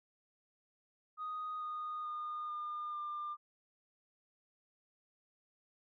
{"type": "tone with pitch steps", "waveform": "sine", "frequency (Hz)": [1244.5, 1232.3, 1220.3, 1208.4, 1196.6], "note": ["D#6", "D#6", "D#6", "D6", "D6"], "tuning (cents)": [0, -17, -34, 49, 32], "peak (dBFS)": -37, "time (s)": [1.17, 3.37], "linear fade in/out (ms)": 50, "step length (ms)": 440, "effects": ["tanh soft clip ceiling -35 dBFS"]}